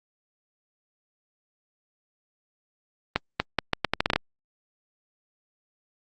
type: accelerating click train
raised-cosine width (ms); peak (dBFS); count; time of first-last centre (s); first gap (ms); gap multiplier
0.3; -5; 11; 3.16-4.16; 240; 0.78
effects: Opus 32 kbps